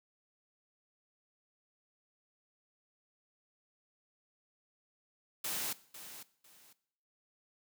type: noise with echo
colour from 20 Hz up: white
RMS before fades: -37 dBFS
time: 5.44-5.73 s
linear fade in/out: 5 ms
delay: 500 ms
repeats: 2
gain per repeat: -12 dB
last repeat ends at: 6.73 s
effects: noise-tail reverb RT60 0.7 s tail -19 dB re dry + high-pass 100 Hz 12 dB/octave